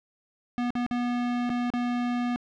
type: tone with dropouts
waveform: square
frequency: 243.2 Hz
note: B3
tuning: 26 cents flat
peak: -26 dBFS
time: 0.58-2.36 s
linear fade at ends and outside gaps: 0 ms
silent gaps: 0.705-0.753 / 0.864-0.911 / 1.494-1.501 / 1.702-1.737 s
effects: low-pass 3000 Hz 12 dB/octave